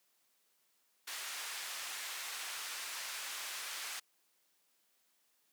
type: band-pass noise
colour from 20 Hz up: pink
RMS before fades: -43 dBFS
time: 1.07-4 s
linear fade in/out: 10 ms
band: 1400 to 12000 Hz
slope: 12 dB/octave
effects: white hiss -75 dBFS RMS until 5.52 s + high-pass 200 Hz 12 dB/octave